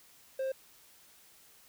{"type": "tone", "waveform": "triangle", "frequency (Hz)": 530, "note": "C5", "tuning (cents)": 22, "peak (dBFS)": -29, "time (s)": [0.39, 0.52], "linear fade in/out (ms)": 5, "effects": ["white hiss -60 dBFS RMS until 1.68 s"]}